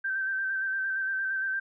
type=tone with vibrato; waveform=sine; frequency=1559 Hz; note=G6; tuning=10 cents flat; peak=-27 dBFS; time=0.04-1.6 s; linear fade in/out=10 ms; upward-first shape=square; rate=8.7 Hz; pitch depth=23 cents each way; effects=none